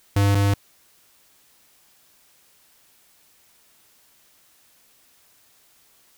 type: tone pair in turn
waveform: square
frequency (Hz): 100.2 / 100.2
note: G2 / G2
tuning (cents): +38 / +38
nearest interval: unison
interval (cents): 0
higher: neither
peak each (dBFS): -16 / -17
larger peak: first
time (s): 0.16-0.35 / 0.35-0.54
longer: neither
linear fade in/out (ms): 5
effects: white hiss -58 dBFS RMS until 6.17 s